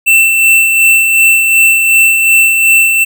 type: tone with tremolo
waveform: square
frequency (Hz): 2679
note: E7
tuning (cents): +27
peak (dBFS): -4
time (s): 0.06-3.05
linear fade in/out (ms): 20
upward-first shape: sine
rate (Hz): 2.7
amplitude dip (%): 40
effects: none